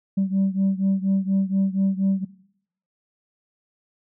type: beating tone pair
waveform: sine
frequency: 192.2 / 196.4 Hz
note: G3 / G3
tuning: -34 / +4 cents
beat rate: 4.2 Hz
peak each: -20 / -22 dBFS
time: 0.17-2.25 s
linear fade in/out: 10 ms
effects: noise-tail reverb RT60 0.7 s tail -19 dB re dry + tanh soft clip ceiling -15 dBFS